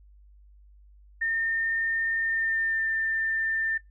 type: tone with pitch glide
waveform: sine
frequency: 1817 to 1792 Hz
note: A#6 to A6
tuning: -45 to +31 cents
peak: -24 dBFS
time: 1.21-3.78 s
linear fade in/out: 10 ms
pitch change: -24 cents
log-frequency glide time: 2.2-2.87 s
effects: noise-tail reverb RT60 0.2 s tail -24 dB re dry + added 50 Hz sine -51 dBFS peak until 3.9 s